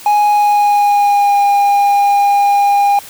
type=tone with pitch glide; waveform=triangle; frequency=830.6 to 808.4 Hz; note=G#5 to G#5; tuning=0 to -47 cents; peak=-6 dBFS; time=0.06-2.99 s; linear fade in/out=2 ms; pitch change=-47 cents; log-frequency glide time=0.29-1.42 s; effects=white hiss -34 dBFS RMS until 3.09 s